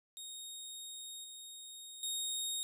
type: tone with level steps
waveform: 20% pulse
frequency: 3729 Hz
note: A#7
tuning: in tune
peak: -39 / -42 / -30 dBFS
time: 0.17-2.63 s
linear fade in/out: 0 ms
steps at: 1.24 / 2.03 s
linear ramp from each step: 2 ms
effects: none